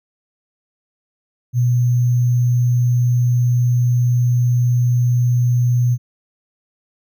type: tone with sample-and-hold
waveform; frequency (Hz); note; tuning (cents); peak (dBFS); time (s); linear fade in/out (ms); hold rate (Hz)
sine; 121.9; B2; -22; -12; 1.53-5.98; 50; 6300
effects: none